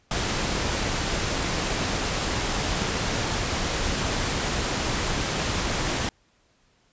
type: noise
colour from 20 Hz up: pink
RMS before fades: -26 dBFS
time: 0.11-6.09 s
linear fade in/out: 2 ms
effects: pink hiss -64 dBFS RMS until 6.92 s + resampled to 16000 Hz